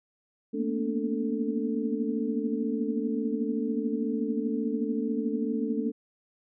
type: tone cluster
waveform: sine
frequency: 221.5 / 235 / 246.4 / 289.3 / 443 Hz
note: A3 / A#3 / B3 / D4 / A4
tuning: +12 / +14 / -4 / -26 / +12 cents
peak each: -31 / -33 / -35 / -32 / -34 dBFS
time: 0.53-5.92 s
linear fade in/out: 20 ms
effects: none